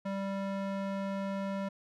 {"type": "tone with band-pass filter", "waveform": "square", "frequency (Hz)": 196, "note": "G3", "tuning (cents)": 0, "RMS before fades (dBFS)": -35, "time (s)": [0.05, 1.69], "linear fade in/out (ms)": 10, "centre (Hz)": 620, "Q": 0.57, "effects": []}